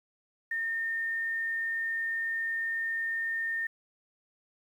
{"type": "tone", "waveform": "sine", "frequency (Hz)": 1822, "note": "A#6", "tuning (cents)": -40, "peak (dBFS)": -29, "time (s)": [0.51, 3.67], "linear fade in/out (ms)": 5, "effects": ["10-bit"]}